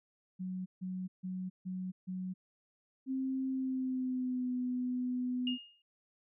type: tone bursts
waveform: sine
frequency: 185 Hz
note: F#3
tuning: in tune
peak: -36 dBFS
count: 5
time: 0.39-2.34 s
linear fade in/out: 20 ms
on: 270 ms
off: 150 ms
type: tone with pitch glide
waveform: sine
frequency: 263.8 to 250.1 Hz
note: C4 to B3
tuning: +14 to +22 cents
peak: -32 dBFS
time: 3.06-5.58 s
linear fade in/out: 50 ms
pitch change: -92 cents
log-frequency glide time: 3.49-4.51 s
type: tone with exponential decay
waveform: sine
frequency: 2842 Hz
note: F7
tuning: 30 cents sharp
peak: -32 dBFS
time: 5.47-5.82 s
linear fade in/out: 2 ms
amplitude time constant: 75 ms
effects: none